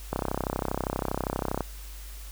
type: click train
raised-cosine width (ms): 1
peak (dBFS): -13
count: 49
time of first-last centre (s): 0.13-1.607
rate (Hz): 32.5
effects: added 50 Hz sine -39 dBFS peak until 2.31 s + white hiss -48 dBFS RMS until 2.31 s